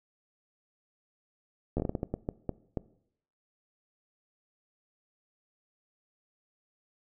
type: slowing click train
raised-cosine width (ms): 2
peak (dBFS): -17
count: 12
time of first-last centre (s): 1.77-2.772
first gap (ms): 12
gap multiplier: 1.37
effects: noise-tail reverb RT60 0.7 s tail -20 dB re dry